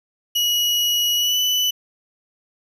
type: tone with pitch glide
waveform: 35% pulse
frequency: 2912 to 2984 Hz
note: F#7 to F#7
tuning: -28 to +14 cents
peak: -15 dBFS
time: 0.35-1.71 s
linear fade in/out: 10 ms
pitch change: +42 cents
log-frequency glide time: 1.16-1.38 s
effects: none